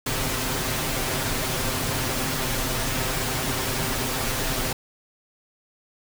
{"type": "noise with comb filter", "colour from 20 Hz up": "pink", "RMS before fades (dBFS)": -26, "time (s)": [0.06, 4.73], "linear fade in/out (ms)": 5, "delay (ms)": 7.7, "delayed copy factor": 0.65, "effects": []}